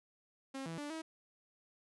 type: tone with pitch steps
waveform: sawtooth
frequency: 269.1 / 164.6 / 292.2 / 320.6 Hz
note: C4 / E3 / D4 / E4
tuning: +49 / -2 / -9 / -48 cents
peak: -37 dBFS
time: 0.54-1.02 s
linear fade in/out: 10 ms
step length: 120 ms
effects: resampled to 24000 Hz